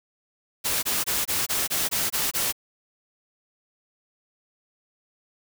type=noise bursts; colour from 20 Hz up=white; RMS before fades=-25 dBFS; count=9; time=0.64-2.526 s; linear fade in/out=20 ms; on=190 ms; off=22 ms; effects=none